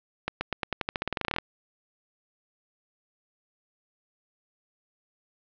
accelerating click train, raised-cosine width 0.3 ms, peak -11 dBFS, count 19, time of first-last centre 0.28-1.385 s, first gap 130 ms, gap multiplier 0.9, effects low-pass 4000 Hz 12 dB/octave

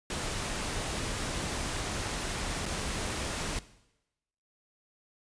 pink noise with dropouts, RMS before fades -34 dBFS, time 0.1-3.59 s, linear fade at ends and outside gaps 2 ms, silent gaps 2.657-2.661 s, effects noise-tail reverb RT60 0.9 s tail -17 dB re dry + resampled to 22050 Hz

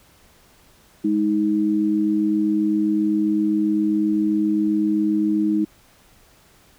sine tone pair together, 207.7 / 315.3 Hz, G#3 / D#4, 0 / +23 cents, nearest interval perfect fifth, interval 723 cents, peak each -22 / -18 dBFS, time 1.04-5.65 s, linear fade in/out 10 ms, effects pink hiss -54 dBFS RMS until 6.78 s

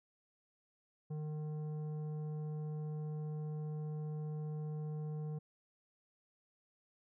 sine tone with tanh clipping, 152.5 Hz, D#3, 34 cents flat, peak -40 dBFS, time 1.1-5.39 s, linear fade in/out 10 ms, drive 10 dB, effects none

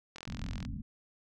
click train, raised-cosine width 0.2 ms, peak -27 dBFS, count 22, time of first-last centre 0.16-0.651 s, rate 42.8 Hz
pink low-pass noise, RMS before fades -39 dBFS, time 0.27-0.82 s, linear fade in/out 10 ms, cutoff 270 Hz, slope 96 dB/octave
effects none

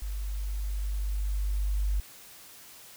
sine tone with level ramp, 50 Hz, G1, 35 cents sharp, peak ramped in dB -31 to -24 dBFS, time 0.02-2 s, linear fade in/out 0 ms, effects white hiss -50 dBFS RMS until 2.96 s

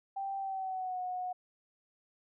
sine tone with pitch glide, 783 to 730.6 Hz, G5 to F#5, -2 to -22 cents, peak -34 dBFS, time 0.16-1.33 s, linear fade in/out 10 ms, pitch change -120 cents, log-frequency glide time 0.38-1 s, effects none

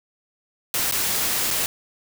white noise with dropouts, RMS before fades -23 dBFS, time 0.74-1.66 s, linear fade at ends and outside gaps 1 ms, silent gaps 0.913-0.922 / 1.506-1.51 s, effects none

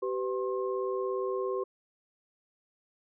sine tone cluster, 385.7 / 503 / 1066 Hz, G4 / B4 / C6, -28 / +32 / +32 cents, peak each -31 / -34 / -38 dBFS, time 0.02-1.64 s, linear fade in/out 10 ms, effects none

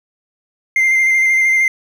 triangle tone with vibrato, 2093 Hz, C7, in tune, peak -8 dBFS, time 0.76-1.68 s, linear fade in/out 2 ms, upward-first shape square, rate 13 Hz, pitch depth 16 cents each way, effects tanh soft clip ceiling -4 dBFS

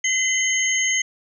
sine tone cluster, 2048 / 3038 / 6440 Hz, C7 / F#7 / G8, -38 / +45 / +46 cents, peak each -21 / -26 / -22 dBFS, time 0.04-1.02 s, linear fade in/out 5 ms, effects none

